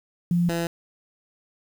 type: tone pair in turn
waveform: sine / 15% pulse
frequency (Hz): 173.5 / 168.76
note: F3 / E3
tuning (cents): -11 / +41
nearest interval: unison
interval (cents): 48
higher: first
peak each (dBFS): -18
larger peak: neither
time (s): 0.31-0.49 / 0.49-0.67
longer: neither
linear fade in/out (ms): 2
effects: 8-bit